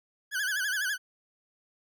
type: tone with vibrato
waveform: 40% pulse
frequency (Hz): 1590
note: G6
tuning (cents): +24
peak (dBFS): -27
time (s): 0.31-0.98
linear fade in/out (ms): 50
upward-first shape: sine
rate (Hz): 12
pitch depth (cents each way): 130
effects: none